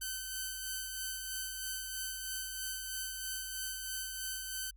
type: tone with tremolo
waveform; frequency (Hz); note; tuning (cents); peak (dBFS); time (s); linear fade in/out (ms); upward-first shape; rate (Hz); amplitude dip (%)
5% pulse; 1529; G6; -44; -25; 0.01-4.71; 10; sine; 3.1; 35
effects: added 46 Hz sine -54 dBFS peak until 4.76 s